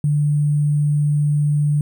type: tone with sample-and-hold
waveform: sine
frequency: 147.5 Hz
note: D3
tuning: 8 cents sharp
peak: -14 dBFS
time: 0.04-1.81 s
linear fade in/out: 2 ms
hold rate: 8820 Hz
effects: none